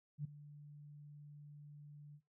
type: tone with ADSR envelope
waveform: sine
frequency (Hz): 146.83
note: D3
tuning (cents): 0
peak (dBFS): -36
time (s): 0.18-2.21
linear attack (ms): 66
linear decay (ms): 10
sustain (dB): -16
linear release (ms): 63
effects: noise-tail reverb RT60 0.2 s tail -18 dB re dry